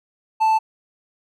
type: tone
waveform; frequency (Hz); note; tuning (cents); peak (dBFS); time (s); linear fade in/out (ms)
triangle; 880; A5; 0; -12; 0.4-0.59; 20
effects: none